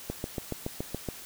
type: click train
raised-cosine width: 2 ms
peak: -18 dBFS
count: 8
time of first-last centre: 0.1-1.087 s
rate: 7.09 Hz
effects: white hiss -45 dBFS RMS until 1.25 s